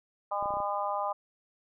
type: harmonic tone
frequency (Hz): 202.7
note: G#3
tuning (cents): -42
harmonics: 3 / 4 / 5 / 6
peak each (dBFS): -35 / -33 / -34 / -36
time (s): 0.31-1.13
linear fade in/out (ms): 10
type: clicks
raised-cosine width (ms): 2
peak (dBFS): -32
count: 6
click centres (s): 0.426 / 0.458 / 0.506 / 0.539 / 0.57 / 0.603
effects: none